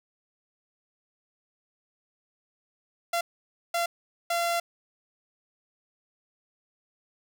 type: tone bursts at uneven times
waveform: sawtooth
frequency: 685 Hz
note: F5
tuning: 34 cents flat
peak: -21 dBFS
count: 3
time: 3.13-3.21 / 3.74-3.86 / 4.3-4.6 s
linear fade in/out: 5 ms
effects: none